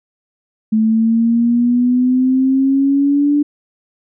sine exponential sweep, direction up, 217.3 to 293.7 Hz, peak -10 dBFS, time 0.72-3.43 s, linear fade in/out 10 ms, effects none

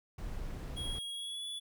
brown noise, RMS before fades -40 dBFS, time 0.18-0.99 s, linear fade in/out 5 ms
square tone with pitch glide, 3302 to 3426 Hz, G#7 to A7, -11 to -47 cents, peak -39 dBFS, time 0.76-1.6 s, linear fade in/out 20 ms, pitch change +64 cents, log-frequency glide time 1.13-1.46 s
effects none

